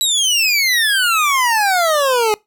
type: exponential sweep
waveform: 25% pulse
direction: down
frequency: 3950 to 415.3 Hz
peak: -9 dBFS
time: 0.01-2.34 s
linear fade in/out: 0 ms
effects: noise-tail reverb RT60 0.2 s tail -24 dB re dry